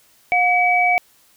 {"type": "tone pair together", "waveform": "sine", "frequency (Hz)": [718, 2280], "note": ["F5", "C#7"], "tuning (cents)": [48, 48], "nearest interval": "octave + minor sixth", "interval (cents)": 2000, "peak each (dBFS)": -16, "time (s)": [0.32, 0.98], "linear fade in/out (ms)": 0, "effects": ["white hiss -55 dBFS RMS until 1.36 s"]}